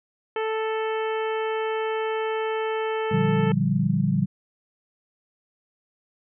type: harmonic tone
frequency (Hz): 440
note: A4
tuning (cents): 0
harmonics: 1 / 2 / 3 / 4 / 5 / 6 / 7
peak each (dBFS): -25 / -31 / -35 / -37 / -39 / -41 / -42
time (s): 0.36-3.52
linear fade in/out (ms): 2
type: chord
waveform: sine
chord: G minor seventh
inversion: first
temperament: equal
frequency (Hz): 116.54 / 146.83 / 174.61 / 196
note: Bb2 / D3 / F3 / G3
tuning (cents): 0 / 0 / 0 / 0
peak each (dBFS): -28 / -24 / -25 / -24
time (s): 3.11-4.26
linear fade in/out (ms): 10
effects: none